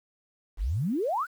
sine exponential sweep, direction up, 38.18 to 1568 Hz, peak -25 dBFS, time 0.57-1.27 s, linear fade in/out 50 ms, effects 9-bit

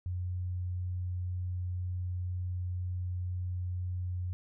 sine tone, 90.2 Hz, F#2, 44 cents flat, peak -32 dBFS, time 0.06-4.33 s, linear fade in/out 0 ms, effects none

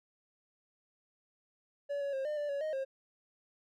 triangle tone with pitch steps, 570 / 562 / 535 / 602 / 587 / 563 / 622 / 536 Hz, C#5 / C#5 / C5 / D5 / D5 / C#5 / D#5 / C5, +48 / +24 / +38 / +43 / -1 / +27 / -1 / +42 cents, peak -31 dBFS, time 1.89-2.85 s, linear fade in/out 20 ms, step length 120 ms, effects none

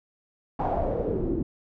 pink noise with low-pass filter sweep, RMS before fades -27 dBFS, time 0.59-1.43 s, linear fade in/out 5 ms, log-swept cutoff 870 to 290 Hz, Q 5.1, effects none

